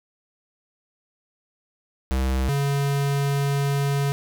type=tone pair in turn; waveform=square; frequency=65.4 / 140.55 Hz; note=C2 / C#3; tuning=0 / +24 cents; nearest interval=octave + minor second; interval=1324 cents; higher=second; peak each=-21 dBFS; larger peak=neither; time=2.11-2.49 / 2.49-4.12 s; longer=second; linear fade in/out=0 ms; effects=none